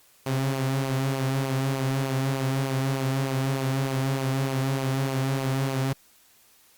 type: tone with flanger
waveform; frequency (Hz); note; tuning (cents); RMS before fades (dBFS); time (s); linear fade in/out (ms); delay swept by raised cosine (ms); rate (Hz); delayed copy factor
sawtooth; 134; C3; +42; -26; 0.26-5.93; 5; 0.54 to 5.64; 3.3; -0.5
effects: white hiss -58 dBFS RMS until 6.77 s + Opus 48 kbps